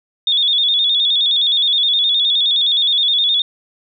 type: tone with vibrato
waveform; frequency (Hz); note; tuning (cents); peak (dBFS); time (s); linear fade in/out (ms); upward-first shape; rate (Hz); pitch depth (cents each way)
sine; 3520; A7; 0; -12; 0.27-3.42; 2; square; 9.6; 64
effects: none